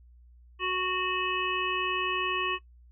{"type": "harmonic tone", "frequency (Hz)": 368.5, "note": "F#4", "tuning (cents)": -7, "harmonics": [1, 3, 5, 7, 8], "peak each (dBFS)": [-34, -31, -37, -33, -35], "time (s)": [0.59, 2.59], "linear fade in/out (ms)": 50, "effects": ["noise-tail reverb RT60 0.1 s tail -19 dB re dry", "added 60 Hz sine -52 dBFS peak until 2.91 s"]}